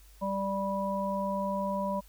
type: harmonic tone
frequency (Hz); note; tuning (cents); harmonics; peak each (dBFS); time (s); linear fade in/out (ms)
196; G3; 0; 1 / 3 / 5; -33 / -33 / -33; 0.21-2.01; 20
effects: added 50 Hz sine -53 dBFS peak until 2.08 s + white hiss -61 dBFS RMS until 2.08 s